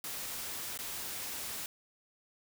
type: noise with dropouts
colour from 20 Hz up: white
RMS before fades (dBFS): -40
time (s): 0.04-1.66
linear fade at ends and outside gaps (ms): 1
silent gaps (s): 0.775-0.789
effects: none